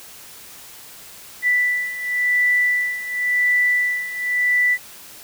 sine beating tone pair, 1975.5 / 1976.43 Hz, B6 / B6, 0 / +1 cents, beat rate 0.93 Hz, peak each -22 / -18 dBFS, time 1.42-4.78 s, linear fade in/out 50 ms, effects white hiss -41 dBFS RMS until 5.23 s

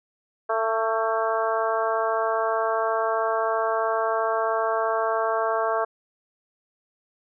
harmonic tone with a mistuned harmonic, 223.1 Hz, A3, 24 cents sharp, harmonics 2 / 3 / 4 / 5 / 6 / 7, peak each -28 / -25 / -30 / -28 / -31 / -34 dBFS, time 0.49-5.85 s, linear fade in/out 10 ms, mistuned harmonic 7, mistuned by +26 cents, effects none

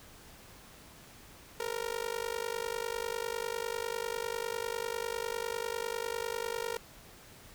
sawtooth tone with amplitude modulation, 466.2 Hz, A#4, in tune, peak -26 dBFS, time 1.6-6.77 s, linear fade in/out 2 ms, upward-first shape sine, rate 50 Hz, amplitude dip 95%, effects pink hiss -54 dBFS RMS until 7.54 s

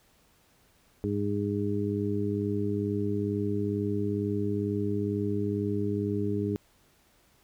harmonic tone, 102.2 Hz, G#2, 27 cents flat, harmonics 1 / 2 / 3 / 4, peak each -32 / -32 / -32 / -32 dBFS, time 1.04-6.56 s, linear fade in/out 0 ms, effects pink hiss -64 dBFS RMS until 7.43 s

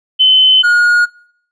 sine / triangle tone pair in turn, 3048 / 1438.5 Hz, G7 / F#6, -49 / -49 cents, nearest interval octave + minor second, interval 1300 cents, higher first, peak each -5 dBFS, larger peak neither, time 0.19-0.63 / 0.63-1.06 s, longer first, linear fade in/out 20 ms, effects noise-tail reverb RT60 0.6 s tail -23 dB re dry + resampled to 22050 Hz

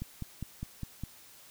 click train, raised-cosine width 5 ms, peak -24 dBFS, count 6, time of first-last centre 0.02-1.036 s, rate 4.92 Hz, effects white hiss -55 dBFS RMS until 1.5 s

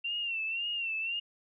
sine tone with vibrato, 2739 Hz, F7, 34 cents flat, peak -31 dBFS, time 0.04-1.2 s, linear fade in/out 10 ms, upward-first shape sine, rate 1.9 Hz, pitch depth 78 cents each way, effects none

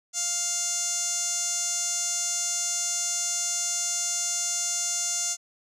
sawtooth tone with band-pass filter, 700 Hz, F5, 4 cents sharp, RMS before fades -28 dBFS, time 0.13-5.37 s, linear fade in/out 50 ms, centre 6700 Hz, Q 7.2, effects none

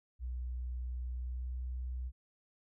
sine tone with pitch glide, 61.74 to 62.6 Hz, B1 to B1, 0 to +24 cents, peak -36 dBFS, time 0.19-2.12 s, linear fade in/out 50 ms, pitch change +24 cents, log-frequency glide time 1.15-1.55 s, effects none

